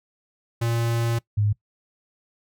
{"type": "tone pair in turn", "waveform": ["square", "sine"], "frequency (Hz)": [116.54, 104.05], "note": ["A#2", "G#2"], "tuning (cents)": [0, 4], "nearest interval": "major second", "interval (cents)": 196, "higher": "first", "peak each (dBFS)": [-22, -18], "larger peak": "second", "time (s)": [[0.61, 1.19], [1.37, 1.53]], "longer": "first", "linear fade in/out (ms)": 10, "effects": ["noise-tail reverb RT60 0.1 s tail -21 dB re dry"]}